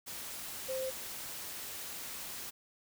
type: tone in noise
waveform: sine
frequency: 523.3 Hz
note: C5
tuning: in tune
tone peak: -34 dBFS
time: 0.68-0.91 s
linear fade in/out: 20 ms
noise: white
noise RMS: -43 dBFS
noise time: 0.06-2.51 s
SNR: +6 dB
effects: none